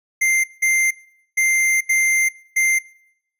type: tone bursts at uneven times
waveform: square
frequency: 2093 Hz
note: C7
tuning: in tune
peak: -15 dBFS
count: 5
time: 0.21-0.44 / 0.62-0.91 / 1.37-1.81 / 1.89-2.29 / 2.56-2.79 s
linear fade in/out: 10 ms
effects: noise-tail reverb RT60 0.8 s tail -24 dB re dry + resampled to 32000 Hz